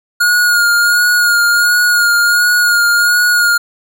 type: tone with vibrato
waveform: square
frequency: 1432 Hz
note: F6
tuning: 43 cents sharp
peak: -9 dBFS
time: 0.2-3.58 s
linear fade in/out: 10 ms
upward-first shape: sine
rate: 1.4 Hz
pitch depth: 26 cents each way
effects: none